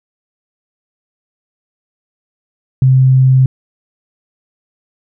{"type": "tone", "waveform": "sine", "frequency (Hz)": 130.81, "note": "C3", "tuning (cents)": 0, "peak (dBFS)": -5, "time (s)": [2.82, 3.46], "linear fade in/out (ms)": 2, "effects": []}